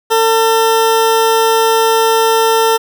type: tone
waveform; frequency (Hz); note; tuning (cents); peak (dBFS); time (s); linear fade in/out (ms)
20% pulse; 450; A4; +39; -4; 0.1-2.78; 20
effects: none